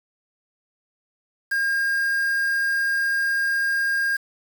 triangle tone with quantisation, 1614 Hz, G#6, 50 cents flat, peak -18 dBFS, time 1.51-4.17 s, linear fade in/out 10 ms, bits 6, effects none

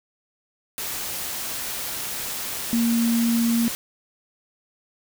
sine tone in noise, 232.5 Hz, A#3, 4 cents flat, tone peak -18 dBFS, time 2.73-3.68 s, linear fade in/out 0 ms, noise white, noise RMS -30 dBFS, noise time 0.78-3.75 s, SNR +9 dB, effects none

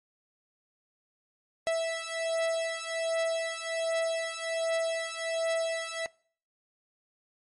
45% pulse beating tone pair, 657 / 658.3 Hz, E5 / E5, -6 / -3 cents, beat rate 1.3 Hz, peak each -31 dBFS, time 1.67-6.06 s, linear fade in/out 0 ms, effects noise-tail reverb RT60 0.5 s tail -24 dB re dry + MP3 48 kbps

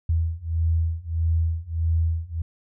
sine beating tone pair, 81.3 / 82.9 Hz, E2 / E2, -23 / +10 cents, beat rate 1.6 Hz, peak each -24 / -23 dBFS, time 0.09-2.42 s, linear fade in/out 5 ms, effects none

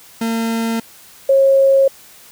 40% pulse / sine tone pair in turn, 227.5 / 542.8 Hz, A#3 / C#5, -42 / -36 cents, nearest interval octave + minor third, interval 1506 cents, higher second, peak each -16 / -8 dBFS, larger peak second, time 0.21-0.8 / 1.29-1.88 s, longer neither, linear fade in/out 5 ms, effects white hiss -43 dBFS RMS until 2.31 s

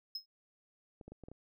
triangle tone with exponential decay, 5150 Hz, E8, 41 cents flat, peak -33 dBFS, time 0.15-0.26 s, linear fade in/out 5 ms, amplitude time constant 22 ms
clicks, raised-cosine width 2 ms, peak -36 dBFS, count 6, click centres 1.012 / 1.08 / 1.12 / 1.237 / 1.285 / 1.316 s
effects none

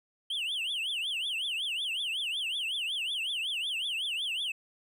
triangle tone with vibrato, 3024 Hz, F#7, 37 cents sharp, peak -29 dBFS, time 0.3-4.52 s, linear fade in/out 5 ms, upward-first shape triangle, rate 5.4 Hz, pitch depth 290 cents each way, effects none

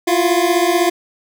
25% pulse beating tone pair, 340 / 356 Hz, F4 / F4, -46 / +33 cents, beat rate 16 Hz, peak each -12 dBFS, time 0.07-0.9 s, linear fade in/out 10 ms, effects none

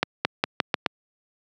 accelerating click train, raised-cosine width 0.3 ms, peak -3 dBFS, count 6, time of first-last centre 0.03-0.862 s, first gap 220 ms, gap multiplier 0.86, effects high-pass 150 Hz 12 dB/octave

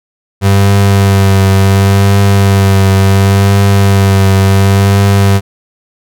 35% pulse tone with vibrato, 98 Hz, G2, in tune, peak -3 dBFS, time 0.41-5.41 s, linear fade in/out 50 ms, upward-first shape triangle, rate 0.7 Hz, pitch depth 28 cents each way, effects none

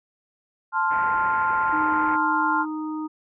sine chord, F major, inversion first, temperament equal, 880 / 1046.5 / 1396.9 Hz, A5 / C6 / F6, 0 / 0 / 0 cents, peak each -24 dBFS, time 0.72-2.66 s, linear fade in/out 50 ms
white low-pass noise, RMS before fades -37 dBFS, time 0.9-2.17 s, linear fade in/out 20 ms, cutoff 2200 Hz, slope 48 dB/octave
harmonic tone, 309.9 Hz, D#4, 7 cents flat, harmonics 1 / 3 / 4, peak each -27 / -37 / -39 dBFS, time 1.72-3.08 s, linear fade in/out 20 ms
effects none

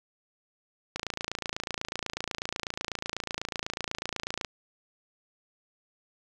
click train, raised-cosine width 0.2 ms, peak -14 dBFS, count 99, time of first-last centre 0.96-4.448 s, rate 28.1 Hz, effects none

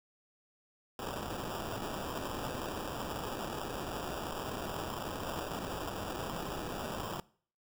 white noise with sample-and-hold, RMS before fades -39 dBFS, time 0.99-7.2 s, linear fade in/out 2 ms, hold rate 2100 Hz, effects noise-tail reverb RT60 0.5 s tail -22 dB re dry

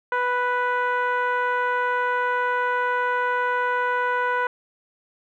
10% pulse tone with low-pass filter, 493.9 Hz, B4, in tune, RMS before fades -23 dBFS, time 0.12-4.47 s, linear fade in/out 2 ms, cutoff 1300 Hz, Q 2.2, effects none

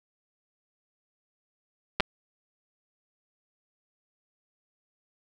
clicks, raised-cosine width 0.3 ms, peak -7 dBFS, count 2, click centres 2 / 2.005 s, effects none

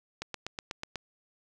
click train, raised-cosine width 0.2 ms, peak -18 dBFS, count 7, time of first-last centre 0.22-0.957 s, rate 8.14 Hz, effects none

